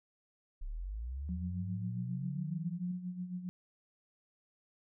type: linear sweep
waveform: sine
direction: up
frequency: 30.87 to 180.4 Hz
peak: -37 dBFS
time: 0.61-2.92 s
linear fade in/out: 10 ms
type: tone with tremolo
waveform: sine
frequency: 180.4 Hz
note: F#3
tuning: 44 cents flat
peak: -35 dBFS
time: 1.29-3.49 s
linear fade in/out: 0 ms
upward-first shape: sine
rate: 7.4 Hz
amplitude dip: 65%
effects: none